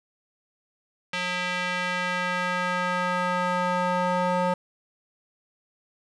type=tone with band-pass filter sweep; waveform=square; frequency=180 Hz; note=F#3; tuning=47 cents flat; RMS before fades=-26 dBFS; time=1.13-4.54 s; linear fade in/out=5 ms; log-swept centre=2500 to 810 Hz; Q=1.4; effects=resampled to 22050 Hz + 8-bit